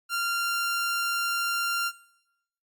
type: tone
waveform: sawtooth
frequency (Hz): 1387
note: F6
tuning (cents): -12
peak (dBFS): -22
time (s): 0.09-1.92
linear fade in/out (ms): 50
effects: noise-tail reverb RT60 0.8 s tail -18 dB re dry + Opus 48 kbps